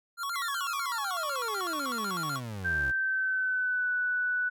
square tone with vibrato, 1244.5 Hz, D#6, in tune, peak -32 dBFS, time 0.17-2.41 s, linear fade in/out 50 ms, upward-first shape square, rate 8 Hz, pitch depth 190 cents each way
30% pulse exponential sweep, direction down, 2162 to 62.2 Hz, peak -33 dBFS, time 0.33-2.92 s, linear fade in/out 20 ms
sine tone with pitch glide, 1568 to 1484.3 Hz, G6 to F#6, 0 to +5 cents, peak -26 dBFS, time 2.64-4.5 s, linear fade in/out 20 ms, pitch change -95 cents, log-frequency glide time 2.82-3.91 s
effects none

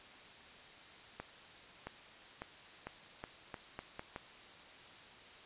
accelerating click train, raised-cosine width 0.5 ms, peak -27 dBFS, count 9, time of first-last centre 1.2-4.161 s, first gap 670 ms, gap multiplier 0.82, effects white hiss -55 dBFS RMS until 5.45 s + resampled to 8000 Hz

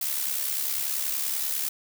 blue noise with amplitude modulation, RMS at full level -26 dBFS, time 0.01-1.69 s, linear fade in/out 5 ms, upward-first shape sine, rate 70.2 Hz, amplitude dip 55%, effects none

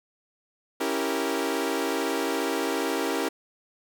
sawtooth chord, C# diminished seventh, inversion none, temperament equal, 277.2 / 329.6 / 392 / 466.2 Hz, C#4 / E4 / G4 / Bb4, 0 / 0 / 0 / 0 cents, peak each -27 dBFS, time 0.8-3.29 s, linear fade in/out 10 ms, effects none

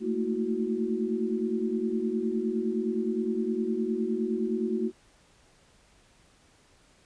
sine tone cluster, 218.6 / 228.3 / 325.5 / 368.4 Hz, A3 / A#3 / E4 / F#4, -11 / -36 / -22 / -7 cents, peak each -33 / -30 / -35 / -30 dBFS, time 0-4.92 s, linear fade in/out 50 ms, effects pink hiss -61 dBFS RMS until 7.05 s + resampled to 22050 Hz

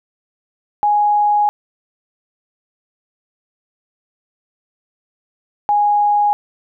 sine tone pair in turn, 830.6 / 826.8 Hz, G#5 / G#5, 0 / -8 cents, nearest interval unison, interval 8 cents, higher first, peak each -11 dBFS, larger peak neither, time 0.83-1.49 / 5.69-6.33 s, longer first, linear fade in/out 0 ms, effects none

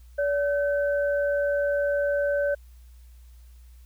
sine tone pair together, 574 / 1533.5 Hz, D5 / G6, -40 / -38 cents, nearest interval octave + perfect fourth, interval 1702 cents, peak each -22 / -31 dBFS, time 0.18-2.55 s, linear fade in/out 10 ms, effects added 60 Hz sine -46 dBFS peak until 3.85 s + white hiss -64 dBFS RMS until 3.85 s

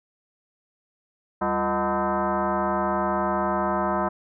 sine tone with frequency modulation, 196 Hz, G3, in tune, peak -21 dBFS, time 1.41-4.09 s, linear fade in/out 10 ms, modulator 272 Hz, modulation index 4.1, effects none

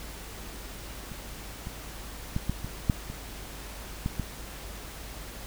clicks, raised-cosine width 5 ms, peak -28 / -25 / -15 / -15 / -22 / -9 / -26 / -16 / -17 dBFS, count 9, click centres 1.118 / 1.671 / 2.364 / 2.496 / 2.646 / 2.898 / 3.1 / 4.061 / 4.197 s, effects added 51 Hz sine -43 dBFS peak until 5.46 s + pink hiss -43 dBFS RMS until 5.46 s

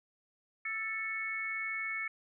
harmonic tone, 441.3 Hz, A4, 5 cents sharp, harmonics 3 / 4 / 5, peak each -44 / -41 / -35 dBFS, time 0.65-2.08 s, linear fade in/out 5 ms, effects none

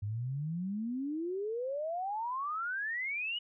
sine exponential sweep, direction up, 99 to 2960 Hz, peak -33 dBFS, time 0.02-3.39 s, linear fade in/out 10 ms, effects none

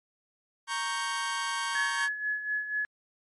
sawtooth chord, G diminished, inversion first, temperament equal, 932.3 / 1108.7 / 1568 Hz, Bb5 / Db6 / G6, 0 / 0 / 0 cents, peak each -31 / -30 / -30 dBFS, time 0.67-2.09 s, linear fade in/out 50 ms
sine tone with tremolo, 1700 Hz, G#6, 40 cents sharp, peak -26 dBFS, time 1.75-2.85 s, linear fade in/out 0 ms, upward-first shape sine, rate 4.1 Hz, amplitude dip 65%
effects MP3 48 kbps

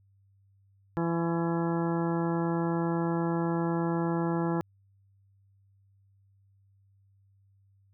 harmonic tone with a mistuned harmonic, 168.1 Hz, E3, 34 cents sharp, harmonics 1 / 2 / 3 / 4 / 5 / 6 / 7 / 8 / 10, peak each -29 / -30 / -37 / -41 / -37 / -40 / -46 / -43 / -46 dBFS, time 0.97-4.61 s, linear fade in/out 0 ms, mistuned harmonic 7, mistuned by -62 cents, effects added 98 Hz sine -61 dBFS peak until 7.93 s

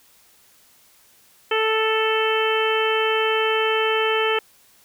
harmonic tone, 440 Hz, A4, in tune, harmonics 1 / 2 / 3 / 4 / 5 / 6 / 7, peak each -21 / -27 / -26 / -28 / -30 / -27 / -27 dBFS, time 1.51-4.39 s, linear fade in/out 5 ms, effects white hiss -55 dBFS RMS until 4.84 s

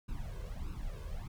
brown noise with flanger, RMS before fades -40 dBFS, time 0.08-1.28 s, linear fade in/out 10 ms, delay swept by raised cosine 0.76 to 1.96 ms, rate 1.6 Hz, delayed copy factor +0.9, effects none

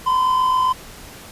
triangle tone pair together, 977.5 / 1025 Hz, B5 / C6, -18 / -36 cents, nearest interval minor second, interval 82 cents, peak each -24 / -13 dBFS, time 0.06-0.73 s, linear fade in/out 10 ms, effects pink hiss -39 dBFS RMS until 1.31 s + resampled to 32000 Hz

